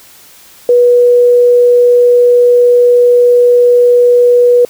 sine tone, 486.8 Hz, B4, 25 cents flat, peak -3 dBFS, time 0.69-4.65 s, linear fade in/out 2 ms, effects white hiss -39 dBFS RMS until 4.69 s

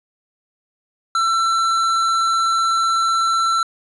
sine tone with tanh clipping, 1342 Hz, E6, 31 cents sharp, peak -17 dBFS, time 1.15-3.63 s, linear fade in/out 2 ms, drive 14 dB, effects resampled to 22050 Hz

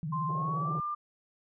sine tone with vibrato, 155.5 Hz, D#3, 1 cent flat, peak -32 dBFS, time 0.03-0.8 s, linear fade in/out 0 ms, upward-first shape triangle, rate 17 Hz, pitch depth 190 cents each way
sine tone with pitch glide, 1046.5 to 1195.2 Hz, C6 to D6, 0 to +30 cents, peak -31 dBFS, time 0.12-0.95 s, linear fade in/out 10 ms, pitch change +230 cents, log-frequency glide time 0.3-0.75 s
pink band-pass noise, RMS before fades -46 dBFS, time 0.29-0.79 s, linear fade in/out 0 ms, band 300 to 790 Hz, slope 48 dB/octave
effects none

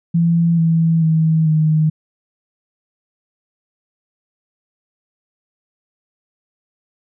sine tone with pitch steps, 168.2 / 163.98 / 159.86 / 155.85 Hz, E3 / E3 / D#3 / D#3, +35 / -9 / +47 / +3 cents, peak -11 dBFS, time 0.14-1.9 s, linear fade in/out 10 ms, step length 440 ms, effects none

